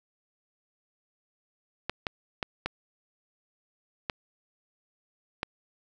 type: clicks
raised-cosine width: 0.3 ms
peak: -13 dBFS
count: 6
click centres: 1.896 / 2.068 / 2.428 / 2.66 / 4.098 / 5.431 s
effects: none